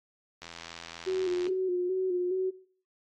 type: click train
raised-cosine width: 0.2 ms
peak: -25 dBFS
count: 89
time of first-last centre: 0.42-1.468 s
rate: 84 Hz
type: tone with vibrato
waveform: sine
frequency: 366.4 Hz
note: F#4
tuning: 17 cents flat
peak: -26 dBFS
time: 1.06-2.51 s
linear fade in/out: 20 ms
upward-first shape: square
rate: 2.4 Hz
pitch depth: 39 cents each way
effects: noise-tail reverb RT60 0.5 s tail -19 dB re dry + AAC 32 kbps